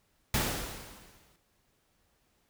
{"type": "noise with exponential decay", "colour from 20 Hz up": "pink", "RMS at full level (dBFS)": -27, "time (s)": [0.34, 1.36], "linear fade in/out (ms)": 2, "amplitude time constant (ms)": 220, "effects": ["pink hiss -72 dBFS RMS until 2.49 s"]}